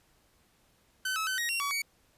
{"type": "tone with pitch steps", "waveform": "sawtooth", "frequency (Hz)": [1522, 1297, 1524, 1883, 2746, 1134, 2252], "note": ["F#6", "E6", "G6", "A#6", "F7", "C#6", "C#7"], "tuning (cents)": [48, -28, -49, 17, -30, 39, 27], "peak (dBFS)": -26, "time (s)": [1.05, 1.82], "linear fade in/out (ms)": 5, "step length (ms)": 110, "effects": ["pink hiss -67 dBFS RMS until 2.17 s", "resampled to 32000 Hz"]}